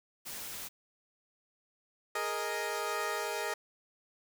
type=noise; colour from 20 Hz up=white; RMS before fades=-42 dBFS; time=0.25-0.69 s; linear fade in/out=20 ms
type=chord; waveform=15% pulse; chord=Ab suspended second; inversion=none; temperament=equal; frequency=415.3 / 466.2 / 622.3 Hz; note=Ab4 / Bb4 / Eb5; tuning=0 / 0 / 0 cents; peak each=-31 dBFS; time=2.15-3.54 s; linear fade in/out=5 ms
effects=none